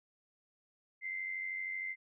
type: tone with amplitude modulation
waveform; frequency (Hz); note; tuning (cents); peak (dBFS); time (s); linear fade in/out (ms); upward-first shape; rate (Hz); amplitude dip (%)
sine; 2079; C7; -12; -34; 1.01-1.96; 50; sine; 92.9; 55
effects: none